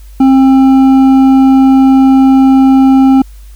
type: tone with hard clipping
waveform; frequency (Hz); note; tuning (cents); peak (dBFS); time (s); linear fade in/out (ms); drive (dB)
sine; 266.2; C4; +30; -4; 0.2-3.22; 5; 7
effects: added 50 Hz sine -29 dBFS peak until 3.55 s + white hiss -46 dBFS RMS until 3.55 s